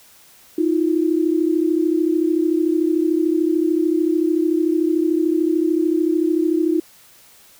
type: tone pair together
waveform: sine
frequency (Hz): 316.6 / 350.1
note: D#4 / F4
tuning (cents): +30 / +4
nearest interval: major second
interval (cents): 174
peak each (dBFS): -17 / -19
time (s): 0.58-6.8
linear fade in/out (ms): 5
effects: white hiss -49 dBFS RMS until 7.59 s